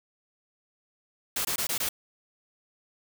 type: noise bursts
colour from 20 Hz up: white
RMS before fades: -29 dBFS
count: 5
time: 1.36-1.89 s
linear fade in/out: 5 ms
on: 90 ms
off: 20 ms
effects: none